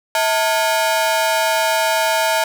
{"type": "ring-modulated tone", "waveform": "sawtooth", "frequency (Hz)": 772, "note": "G5", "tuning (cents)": -27, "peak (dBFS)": -8, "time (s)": [0.15, 2.44], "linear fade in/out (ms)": 2, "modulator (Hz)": 125, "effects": []}